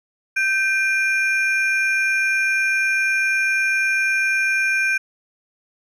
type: ring-modulated tone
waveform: triangle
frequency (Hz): 1980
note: B6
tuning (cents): +4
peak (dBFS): -12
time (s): 0.36-4.98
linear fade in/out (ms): 10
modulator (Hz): 424
effects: none